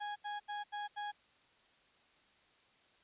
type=tone bursts; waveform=35% pulse; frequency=828 Hz; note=G#5; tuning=5 cents flat; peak=-37 dBFS; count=5; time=0-1.12 s; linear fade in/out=20 ms; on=160 ms; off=80 ms; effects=white hiss -68 dBFS RMS until 3.03 s + resampled to 8000 Hz